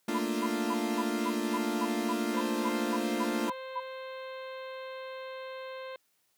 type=chord; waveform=40% pulse; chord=Bb major seventh; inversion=third; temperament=equal; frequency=220 / 233.1 / 293.7 / 349.2 Hz; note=A3 / Bb3 / D4 / F4; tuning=0 / 0 / 0 / 0 cents; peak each=-34 dBFS; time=0.08-3.5 s; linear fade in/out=5 ms
type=tone bursts; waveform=sine; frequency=1000 Hz; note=B5; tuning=21 cents sharp; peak=-30 dBFS; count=14; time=0.14-3.802 s; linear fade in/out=10 ms; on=48 ms; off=230 ms
type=harmonic tone; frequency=523.3 Hz; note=C5; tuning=in tune; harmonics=1 / 2 / 3 / 4 / 5 / 6 / 7 / 8; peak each=-40 / -46 / -50 / -52 / -54 / -56 / -57 / -58 dBFS; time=2.34-5.96 s; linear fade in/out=2 ms
effects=white hiss -73 dBFS RMS until 6.37 s + high-pass 100 Hz 12 dB/octave